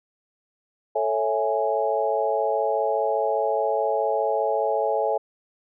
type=chord; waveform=sine; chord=A major seventh; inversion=none; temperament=equal; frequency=440 / 554.4 / 659.3 / 830.6 Hz; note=A4 / C#5 / E5 / G#5; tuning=0 / 0 / 0 / 0 cents; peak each=-26 dBFS; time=0.95-5.18 s; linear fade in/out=10 ms; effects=none